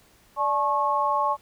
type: tone cluster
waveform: sine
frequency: 587 / 860 / 1093 Hz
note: D5 / A5 / C#6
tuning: -1 / -40 / -25 cents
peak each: -29 / -25 / -23 dBFS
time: 0.36-1.37 s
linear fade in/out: 50 ms
effects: pink hiss -58 dBFS RMS until 1.41 s